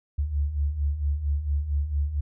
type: beating tone pair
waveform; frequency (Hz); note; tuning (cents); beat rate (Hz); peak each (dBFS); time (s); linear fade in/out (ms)
sine; 69.3 / 73.7; C#2 / D2; 0 / +7; 4.4; -30 / -24; 0.18-2.21; 10
effects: none